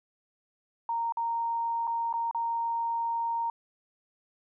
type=tone with dropouts; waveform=sine; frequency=927 Hz; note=A#5; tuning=10 cents flat; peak=-27 dBFS; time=0.89-3.5 s; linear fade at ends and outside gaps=2 ms; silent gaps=1.123-1.171 / 1.871-1.875 / 2.128-2.138 / 2.312-2.347 s; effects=none